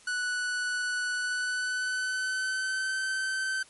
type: tone with pitch glide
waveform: 45% pulse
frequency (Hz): 1480 to 1540.2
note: F#6 to G6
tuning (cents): 0 to -31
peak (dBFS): -28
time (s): 0.07-3.63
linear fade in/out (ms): 5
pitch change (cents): +69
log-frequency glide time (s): 1.14-2.98
effects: white hiss -56 dBFS RMS until 3.69 s + MP3 48 kbps